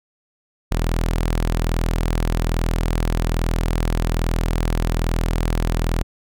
sawtooth tone, 41.2 Hz, E1, in tune, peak -14 dBFS, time 0.71-6.03 s, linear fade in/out 10 ms, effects none

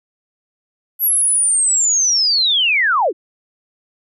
sine linear sweep, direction down, 11760 to 279.5 Hz, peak -12 dBFS, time 0.99-3.13 s, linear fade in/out 50 ms, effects none

